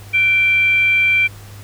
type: tone with frequency modulation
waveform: sine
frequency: 2350 Hz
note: D7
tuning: 1 cent sharp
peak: -11 dBFS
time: 0.13-1.28 s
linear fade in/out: 20 ms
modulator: 850 Hz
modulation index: 0.27
effects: added 101 Hz sine -35 dBFS peak until 1.63 s + pink hiss -42 dBFS RMS until 1.63 s